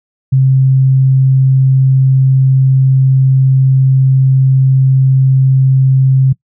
sine tone, 132.7 Hz, C3, 25 cents sharp, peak -5 dBFS, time 0.32-6.33 s, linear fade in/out 10 ms, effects noise-tail reverb RT60 0.1 s tail -21 dB re dry

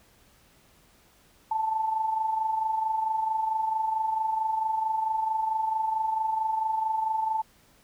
sine tone with amplitude modulation, 880 Hz, A5, in tune, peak -22 dBFS, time 1.51-7.42 s, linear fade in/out 5 ms, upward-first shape sine, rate 24.5 Hz, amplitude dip 55%, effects pink hiss -60 dBFS RMS until 7.83 s

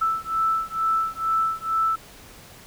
sine beating tone pair, 1318.5 / 1320.7 Hz, E6 / E6, 0 / +3 cents, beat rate 2.2 Hz, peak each -24 dBFS, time 0.01-1.96 s, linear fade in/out 10 ms, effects pink hiss -46 dBFS RMS until 2.66 s

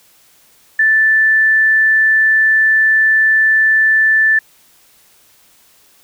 sine tone, 1760 Hz, A6, in tune, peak -8 dBFS, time 0.79-4.39 s, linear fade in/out 5 ms, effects white hiss -50 dBFS RMS until 6.03 s

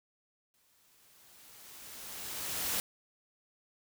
white noise with exponential growth, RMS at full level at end -32 dBFS, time 0.54-2.8 s, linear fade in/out 0 ms, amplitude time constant 490 ms, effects none

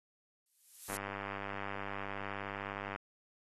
violet noise with exponential growth, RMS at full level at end -35 dBFS, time 0.46-0.97 s, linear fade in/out 1 ms, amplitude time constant 110 ms
click train, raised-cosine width 0.5 ms, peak -25 dBFS, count 206, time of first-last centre 0.9-2.96 s, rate 99.5 Hz
effects AAC 32 kbps

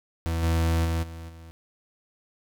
40% pulse tone with level steps, 82.41 Hz, E2, in tune, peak -24 / -20 / -23 / -36 / -42 dBFS, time 0.26-1.51 s, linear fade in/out 0 ms, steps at 0.42 / 0.84 / 1.02 / 1.28 s, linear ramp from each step 20 ms, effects none

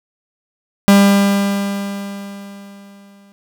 45% pulse tone with exponential decay, 199.5 Hz, G3, 31 cents sharp, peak -5 dBFS, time 0.88-3.32 s, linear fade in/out 0 ms, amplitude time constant 530 ms, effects none

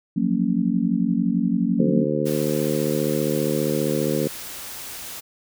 sine chord, Gb major seventh, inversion third, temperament just, 173.43 / 185 / 231.2 / 277.5 Hz, F3 / Gb3 / Bb3 / Db4, -12 / 0 / -14 / +2 cents, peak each -27 / -23 / -22 / -25 dBFS, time 0.16-2.05 s, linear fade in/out 10 ms
harmonic tone, 75 Hz, D2, 37 cents sharp, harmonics 2 / 3 / 4 / 5 / 6 / 7, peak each -27 / -27 / -27 / -27 / -27 / -27 dBFS, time 1.79-4.28 s, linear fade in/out 10 ms
white noise, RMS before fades -35 dBFS, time 2.25-5.21 s, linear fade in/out 20 ms
effects none

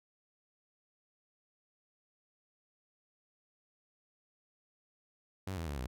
sawtooth tone with pitch steps, 95.3 / 82.96 / 72.22 / 62.87 Hz, G2 / E2 / D2 / B1, -48 / +12 / -28 / +32 cents, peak -33 dBFS, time 5.47-5.87 s, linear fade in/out 5 ms, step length 100 ms, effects none

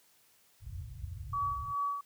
white low-pass noise, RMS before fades -40 dBFS, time 0.6-1.75 s, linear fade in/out 50 ms, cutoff 120 Hz, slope 48 dB/octave
sine tone with tremolo, 1138 Hz, C#6, 45 cents sharp, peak -29 dBFS, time 1.33-2.01 s, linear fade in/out 5 ms, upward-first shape sine, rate 2.5 Hz, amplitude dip 65%
effects white hiss -66 dBFS RMS until 2.05 s + high-pass 60 Hz 12 dB/octave

